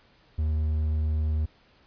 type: tone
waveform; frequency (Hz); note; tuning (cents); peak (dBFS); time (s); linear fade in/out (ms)
triangle; 77.2; D#2; -13; -21; 0.38-1.46; 10
effects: pink hiss -60 dBFS RMS until 1.86 s + resampled to 11025 Hz